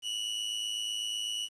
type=tone pair together; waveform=40% pulse; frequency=2856 / 2964 Hz; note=F7 / F#7; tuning=+38 / +2 cents; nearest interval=minor second; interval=64 cents; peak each=-36 / -33 dBFS; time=0.02-1.49 s; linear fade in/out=50 ms; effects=resampled to 24000 Hz + 10-bit